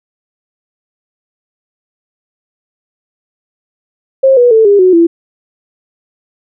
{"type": "tone with pitch steps", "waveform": "sine", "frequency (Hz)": [534, 486.9, 443.9, 404.7, 369, 336.4], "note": ["C5", "B4", "A4", "G#4", "F#4", "E4"], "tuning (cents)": [35, -25, 15, -45, -5, 35], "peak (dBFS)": -3, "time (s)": [4.23, 5.07], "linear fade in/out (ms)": 10, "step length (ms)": 140, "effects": []}